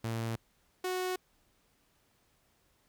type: tone pair in turn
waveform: sawtooth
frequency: 114 / 367.9 Hz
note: A#2 / F#4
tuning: -38 / -10 cents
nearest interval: octave + minor sixth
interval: 2028 cents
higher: second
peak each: -29 / -28 dBFS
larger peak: second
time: 0.04-0.36 / 0.84-1.16 s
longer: neither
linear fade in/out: 5 ms
effects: pink hiss -71 dBFS RMS until 2.88 s